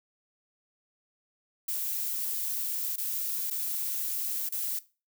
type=noise with dropouts; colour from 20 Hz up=violet; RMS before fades=-32 dBFS; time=1.68-4.79 s; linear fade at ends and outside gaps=5 ms; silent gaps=2.96-2.98 / 3.502-3.509 / 4.49-4.521 s; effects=noise-tail reverb RT60 0.3 s tail -17 dB re dry